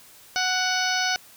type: harmonic tone with a mistuned harmonic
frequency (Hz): 740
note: F#5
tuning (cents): 0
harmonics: 1 / 2 / 3 / 4 / 5 / 6 / 7 / 8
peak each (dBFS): -28 / -26 / -31 / -32 / -35 / -31 / -31 / -32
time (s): 0.36-1.16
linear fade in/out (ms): 0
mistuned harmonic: 3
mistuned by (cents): +16
effects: white hiss -50 dBFS RMS until 1.36 s